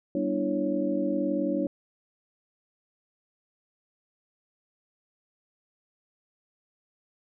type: tone cluster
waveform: sine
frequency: 195.3 / 242.5 / 294.7 / 333.3 / 555 Hz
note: G3 / B3 / D4 / E4 / C#5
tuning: -6 / -31 / +6 / +19 / +2 cents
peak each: -33 / -34 / -28 / -32 / -31 dBFS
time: 0.15-1.67 s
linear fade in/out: 2 ms
effects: none